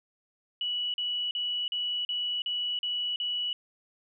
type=tone bursts; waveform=sine; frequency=2943 Hz; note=F#7; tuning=10 cents flat; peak=-28 dBFS; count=8; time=0.61-3.53 s; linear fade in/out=2 ms; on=330 ms; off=40 ms; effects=none